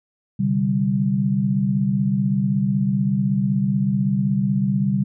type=chord; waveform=sine; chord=C suspended second; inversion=none; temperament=equal; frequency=130.81 / 146.83 / 196 Hz; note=C3 / D3 / G3; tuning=0 / 0 / 0 cents; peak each=-23 / -24 / -19 dBFS; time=0.39-5.04 s; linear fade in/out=10 ms; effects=none